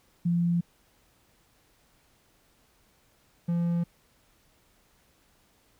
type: tone pair in turn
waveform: sine / triangle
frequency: 172 / 171.2 Hz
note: F3 / F3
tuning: -26 / -34 cents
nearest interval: unison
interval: 8 cents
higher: first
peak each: -22 dBFS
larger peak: neither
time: 0.25-0.61 / 3.48-3.84 s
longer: neither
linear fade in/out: 10 ms
effects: pink hiss -65 dBFS RMS until 5.79 s